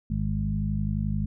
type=harmonic tone with a mistuned harmonic; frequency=51.7 Hz; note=G#1; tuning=7 cents flat; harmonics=1 / 2 / 3 / 4; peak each=-30 / -30 / -30 / -30 dBFS; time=0.1-1.26 s; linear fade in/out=5 ms; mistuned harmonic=1; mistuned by=+37 cents; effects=none